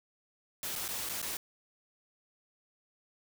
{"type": "noise with dropouts", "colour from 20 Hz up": "white", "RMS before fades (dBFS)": -37, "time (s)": [0.63, 1.37], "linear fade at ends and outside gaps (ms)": 1, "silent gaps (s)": [[0.755, 0.76], [0.88, 0.887], [1.09, 1.095], [1.217, 1.226]], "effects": []}